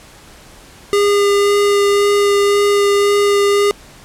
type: tone with vibrato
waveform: square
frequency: 405.6 Hz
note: G#4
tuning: 41 cents flat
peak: -11 dBFS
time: 0.93-3.71 s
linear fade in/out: 0 ms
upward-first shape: sine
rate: 1.9 Hz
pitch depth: 9 cents each way
effects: pink hiss -41 dBFS RMS until 4.04 s + low-pass 11000 Hz 12 dB/octave